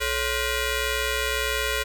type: ring-modulated tone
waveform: 10% pulse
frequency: 493.9 Hz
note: B4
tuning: in tune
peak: -12 dBFS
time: 0-1.84 s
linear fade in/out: 20 ms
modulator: 927 Hz
effects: none